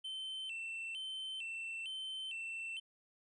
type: tone with vibrato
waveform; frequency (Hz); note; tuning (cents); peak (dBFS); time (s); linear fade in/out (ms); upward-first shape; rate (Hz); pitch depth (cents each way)
triangle; 2877; F#7; -49; -39; 0.04-2.8; 10; square; 1.1; 120
effects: resampled to 24000 Hz